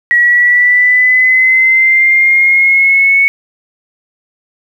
sine linear sweep, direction up, 1914 to 2218 Hz, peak -5 dBFS, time 0.11-3.28 s, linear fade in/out 0 ms, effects 7-bit

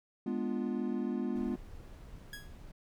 triangle chord, G# diminished seventh, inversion none, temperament equal, 207.7 / 246.9 / 293.7 / 349.2 Hz, G#3 / B3 / D4 / F4, 0 / 0 / 0 / 0 cents, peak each -35 / -33 / -39 / -37 dBFS, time 0.26-1.56 s, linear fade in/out 5 ms
brown noise, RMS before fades -49 dBFS, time 1.35-2.72 s, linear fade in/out 10 ms
sawtooth tone with exponential decay, 1661.2 Hz, G#6, in tune, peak -36 dBFS, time 2.33-2.56 s, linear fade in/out 2 ms, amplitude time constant 50 ms
effects none

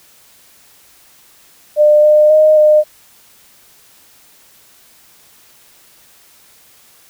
sine tone with pitch steps, 600 / 605 / 618 / 608 Hz, D5 / D#5 / D#5 / D#5, +37 / -49 / -12 / -40 cents, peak -5 dBFS, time 1.76-2.84 s, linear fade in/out 50 ms, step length 270 ms, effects white hiss -47 dBFS RMS until 7.09 s

